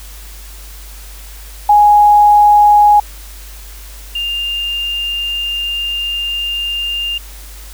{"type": "tone pair in turn", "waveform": "sine", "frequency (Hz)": [830.6, 2802], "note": ["G#5", "F7"], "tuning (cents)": [0, 5], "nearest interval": "octave + major sixth", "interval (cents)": 2105, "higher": "second", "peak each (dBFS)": [-4, -16], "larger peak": "first", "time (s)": [[1.69, 3], [4.15, 7.18]], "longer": "second", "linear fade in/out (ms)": 5, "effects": ["added 50 Hz sine -31 dBFS peak until 7.73 s", "white hiss -37 dBFS RMS until 7.73 s"]}